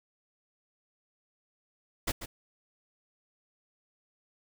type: noise with echo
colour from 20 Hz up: pink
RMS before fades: -30 dBFS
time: 2.07-2.12 s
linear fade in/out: 10 ms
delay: 140 ms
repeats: 1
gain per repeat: -10 dB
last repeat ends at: 2.26 s
effects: none